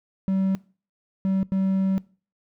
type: tone bursts at uneven times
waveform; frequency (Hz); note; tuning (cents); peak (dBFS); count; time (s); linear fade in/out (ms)
triangle; 191.6; G3; -39; -18; 3; 0.28-0.55 / 1.25-1.43 / 1.52-1.98; 0
effects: noise-tail reverb RT60 0.4 s tail -22 dB re dry